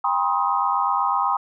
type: tone cluster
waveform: sine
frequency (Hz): 798 / 970 / 1058 / 1255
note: G5 / B5 / C6 / D#6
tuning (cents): +31 / -31 / +19 / +15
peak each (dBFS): -24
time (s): 0.04-1.37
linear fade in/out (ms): 5
effects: none